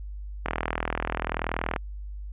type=click train; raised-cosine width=0.5 ms; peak=-11 dBFS; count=54; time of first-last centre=0.46-1.762 s; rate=40.7 Hz; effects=added 50 Hz sine -34 dBFS peak until 2.32 s + resampled to 8000 Hz